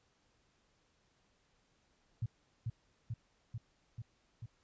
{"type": "tone with echo", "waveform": "sine", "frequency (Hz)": 114.4, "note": "A#2", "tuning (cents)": -32, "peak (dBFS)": -32, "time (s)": [2.22, 2.26], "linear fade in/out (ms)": 5, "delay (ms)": 440, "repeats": 5, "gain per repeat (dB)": -2, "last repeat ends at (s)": 4.46, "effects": ["pink hiss -74 dBFS RMS until 4.63 s", "resampled to 16000 Hz"]}